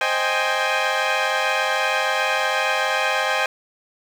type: chord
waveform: 15% pulse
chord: Ab major seventh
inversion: first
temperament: equal with one note detuned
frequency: 525.4 / 622.3 / 784 / 830.6 Hz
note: C5 / Eb5 / G5 / Ab5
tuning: +7 / 0 / 0 / 0 cents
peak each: -18 dBFS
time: 0.01-3.46 s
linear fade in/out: 2 ms
effects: low-pass 5000 Hz 12 dB/octave + 7-bit